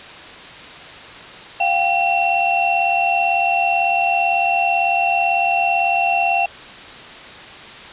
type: tone cluster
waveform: sine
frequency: 703 / 781 / 2718 Hz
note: F5 / G5 / F7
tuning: +11 / -7 / -48 cents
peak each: -19 dBFS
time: 1.6-6.46 s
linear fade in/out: 5 ms
effects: white hiss -36 dBFS RMS until 7.92 s + resampled to 8000 Hz